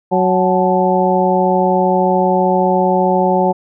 harmonic tone with a mistuned harmonic, 185 Hz, F#3, in tune, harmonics 1 / 2 / 3 / 4 / 5, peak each -17 / -17 / -17 / -17 / -17 dBFS, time 0.11-3.53 s, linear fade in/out 20 ms, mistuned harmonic 5, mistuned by -100 cents, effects none

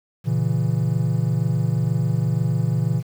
triangle chord, A# diminished, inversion none, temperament equal, 116.54 / 138.59 / 164.81 Hz, A#2 / C#3 / E3, 0 / 0 / 0 cents, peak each -20 / -21 / -21 dBFS, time 0.24-3.03 s, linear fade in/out 50 ms, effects 8-bit

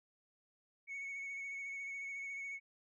sine tone with vibrato, 2217 Hz, C#7, in tune, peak -39 dBFS, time 0.87-2.6 s, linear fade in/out 50 ms, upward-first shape sine, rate 14 Hz, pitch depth 21 cents each way, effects tanh soft clip ceiling -40 dBFS

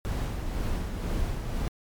brown noise with tremolo, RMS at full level -28 dBFS, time 0.05-1.68 s, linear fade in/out 0 ms, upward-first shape sine, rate 2 Hz, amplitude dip 40%, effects MP3 96 kbps

